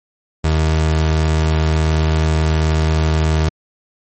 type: tone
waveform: 30% pulse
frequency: 78.6 Hz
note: D#2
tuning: 18 cents sharp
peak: -10 dBFS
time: 0.44-3.49 s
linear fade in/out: 5 ms
effects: MP3 32 kbps